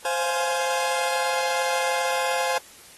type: chord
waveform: sawtooth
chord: F minor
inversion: second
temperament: just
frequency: 523.8 / 698.5 / 838.1 Hz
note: C5 / F5 / Ab5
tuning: +2 / 0 / +16 cents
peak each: -22 / -26 / -23 dBFS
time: 0.05-2.58 s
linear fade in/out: 2 ms
effects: white hiss -48 dBFS RMS until 2.97 s + AAC 32 kbps